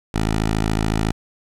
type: tone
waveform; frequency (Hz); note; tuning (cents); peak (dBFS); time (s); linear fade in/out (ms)
10% pulse; 53.9; A1; -35; -10; 0.14-1.12; 5
effects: low-pass 10000 Hz 12 dB/octave + 8-bit